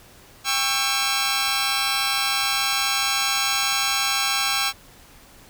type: chord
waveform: 10% pulse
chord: C# diminished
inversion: second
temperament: just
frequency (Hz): 798.3 / 1108.7 / 1330.5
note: G5 / C#6 / E6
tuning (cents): +31 / 0 / +16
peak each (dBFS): -17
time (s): 0.44-4.73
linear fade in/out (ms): 50
effects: pink hiss -49 dBFS RMS until 5.49 s